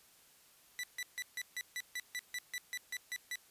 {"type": "tone bursts", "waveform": "sawtooth", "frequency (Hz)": 1975.5, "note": "B6", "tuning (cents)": 0, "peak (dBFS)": -34, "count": 14, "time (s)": [0.79, 3.356], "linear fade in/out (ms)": 0, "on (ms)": 44, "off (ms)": 150, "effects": ["white hiss -64 dBFS RMS until 3.5 s", "resampled to 32000 Hz"]}